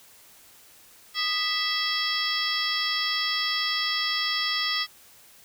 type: harmonic tone with a mistuned harmonic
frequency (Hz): 659.3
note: E5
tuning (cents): 0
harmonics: 2 / 3 / 4 / 5 / 6 / 7 / 8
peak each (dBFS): -33 / -30 / -38 / -30 / -36 / -32 / -30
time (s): 1.14-4.87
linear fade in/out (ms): 50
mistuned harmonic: 2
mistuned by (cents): -110
effects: white hiss -53 dBFS RMS until 5.44 s